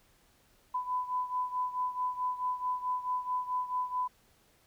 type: beating tone pair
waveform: sine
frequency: 1000 / 1004.6 Hz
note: B5 / B5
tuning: +21 / +29 cents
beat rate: 4.6 Hz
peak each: -32 / -36 dBFS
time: 0.74-4.08 s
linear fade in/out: 10 ms
effects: pink hiss -66 dBFS RMS until 4.66 s